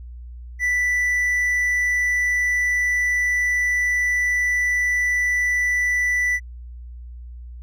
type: tone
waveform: triangle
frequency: 1975.5 Hz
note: B6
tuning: in tune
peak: -16 dBFS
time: 0.59-6.4 s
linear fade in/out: 50 ms
effects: added 60 Hz sine -34 dBFS peak until 7.62 s